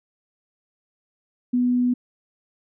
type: tone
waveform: sine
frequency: 246.9 Hz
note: B3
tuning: in tune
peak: -17 dBFS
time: 1.53-1.94 s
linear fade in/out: 10 ms
effects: none